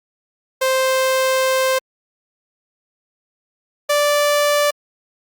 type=tone pair in turn; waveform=sawtooth; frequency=523.3 / 585 Hz; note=C5 / D5; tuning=0 / -7 cents; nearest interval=major second; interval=193 cents; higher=second; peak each=-11 / -10 dBFS; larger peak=second; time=0.61-1.79 / 3.89-4.71 s; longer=first; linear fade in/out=10 ms; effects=Opus 48 kbps